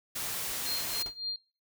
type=noise; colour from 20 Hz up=white; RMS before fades=-35 dBFS; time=0.15-1.03 s; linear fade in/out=10 ms
type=tone with tremolo; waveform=sine; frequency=4200 Hz; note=C8; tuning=6 cents sharp; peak=-30 dBFS; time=0.66-1.36 s; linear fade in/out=2 ms; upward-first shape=triangle; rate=3.6 Hz; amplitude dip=95%
type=noise with exponential decay; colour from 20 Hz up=pink; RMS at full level=-39 dBFS; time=1.06-1.15 s; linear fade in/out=1 ms; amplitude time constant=19 ms
effects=noise-tail reverb RT60 0.4 s tail -21 dB re dry